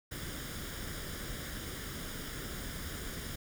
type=noise with comb filter; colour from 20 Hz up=pink; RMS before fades=-41 dBFS; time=0.11-3.36 s; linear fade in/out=10 ms; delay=0.58 ms; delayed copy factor=+0.6; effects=none